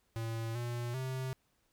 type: tone with pitch steps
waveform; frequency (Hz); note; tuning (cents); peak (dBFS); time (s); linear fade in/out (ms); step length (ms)
square; 113.7 / 119.9 / 130.6; A#2 / A#2 / C3; -43 / +49 / -3; -36; 0.16-1.33; 0; 390
effects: pink hiss -75 dBFS RMS until 1.72 s